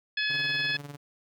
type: harmonic tone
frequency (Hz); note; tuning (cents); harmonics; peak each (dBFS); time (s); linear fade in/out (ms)
852; G#5; +44; 2 / 3 / 4 / 5 / 6; -29 / -32 / -32 / -38 / -37; 0.17-0.77; 5
type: tone with tremolo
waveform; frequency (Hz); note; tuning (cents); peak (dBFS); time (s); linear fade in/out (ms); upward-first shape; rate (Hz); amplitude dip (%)
sawtooth; 143.8; D3; -36; -33; 0.29-0.97; 20; sine; 20; 70
effects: none